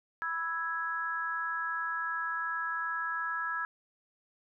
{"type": "chord", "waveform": "sine", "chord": "E major", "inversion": "second", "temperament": "equal", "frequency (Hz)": [987.8, 1318.5, 1661.2], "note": ["B5", "E6", "G#6"], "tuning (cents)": [0, 0, 0], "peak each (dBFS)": [-40, -35, -34], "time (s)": [0.22, 3.65], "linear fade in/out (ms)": 0, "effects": []}